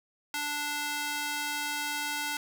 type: tone with high-pass filter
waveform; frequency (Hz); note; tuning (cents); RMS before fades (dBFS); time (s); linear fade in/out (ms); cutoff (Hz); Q
square; 293.7; D4; 0; -33; 0.34-2.37; 2; 1200; 0.69
effects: none